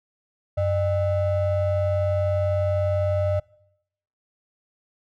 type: ring-modulated tone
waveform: triangle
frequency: 350 Hz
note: F4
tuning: 4 cents sharp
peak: -15 dBFS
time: 0.57-3.4 s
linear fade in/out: 10 ms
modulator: 256 Hz
effects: noise-tail reverb RT60 0.8 s tail -24 dB re dry